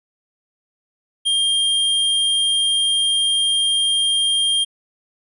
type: tone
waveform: square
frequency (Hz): 3206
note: G7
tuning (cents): +38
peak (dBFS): -16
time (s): 1.25-4.65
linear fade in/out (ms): 20
effects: resampled to 32000 Hz